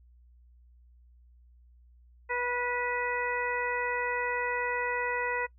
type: harmonic tone with a mistuned harmonic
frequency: 488.7 Hz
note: B4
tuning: 18 cents flat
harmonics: 1 / 2 / 3 / 4 / 5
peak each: -34 / -34 / -37 / -33 / -40 dBFS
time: 2.29-5.47 s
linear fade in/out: 20 ms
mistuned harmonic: 5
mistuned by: +41 cents
effects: noise-tail reverb RT60 0.1 s tail -24 dB re dry + added 60 Hz sine -55 dBFS peak until 5.58 s